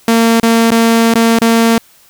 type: tone with dropouts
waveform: sawtooth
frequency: 228.7 Hz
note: A#3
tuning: 33 cents flat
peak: -3 dBFS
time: 0.08-1.78 s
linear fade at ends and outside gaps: 2 ms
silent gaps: 0.4-0.431 / 0.707-0.716 / 1.14-1.154 / 1.388-1.416 s
effects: white hiss -46 dBFS RMS until 2.09 s